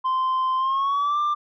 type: tone with pitch glide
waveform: sine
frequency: 1039 to 1186.6 Hz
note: C6 to D6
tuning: -12 to +18 cents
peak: -17 dBFS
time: 0.04-1.35 s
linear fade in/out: 20 ms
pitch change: +230 cents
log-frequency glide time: 0.57-1.19 s
effects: tanh soft clip ceiling -19 dBFS